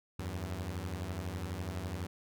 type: beating tone pair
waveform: sawtooth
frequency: 82.41 / 94.41 Hz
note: E2 / F#2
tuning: 0 / +35 cents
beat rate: 12 Hz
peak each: -36 / -35 dBFS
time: 0.19-2.07 s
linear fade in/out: 5 ms
effects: none